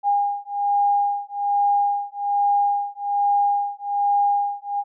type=beating tone pair; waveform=sine; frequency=811 / 812.2 Hz; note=G#5 / G#5; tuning=-41 / -39 cents; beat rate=1.2 Hz; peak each=-21 dBFS; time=0.03-4.84 s; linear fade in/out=50 ms; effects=none